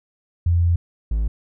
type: tone pair in turn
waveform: sine / triangle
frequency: 85.9 / 53.99 Hz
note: F2 / A1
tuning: -28 / -32 cents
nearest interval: minor sixth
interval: 804 cents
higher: first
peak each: -14 / -16 dBFS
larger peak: first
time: 0.46-0.76 / 1.11-1.28 s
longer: first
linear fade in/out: 5 ms
effects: none